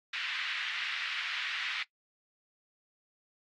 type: band-pass noise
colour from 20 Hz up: pink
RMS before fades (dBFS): -36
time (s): 0.13-1.83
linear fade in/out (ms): 5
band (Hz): 1700 to 3400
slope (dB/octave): 24
effects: noise-tail reverb RT60 0.1 s tail -19 dB re dry + AAC 48 kbps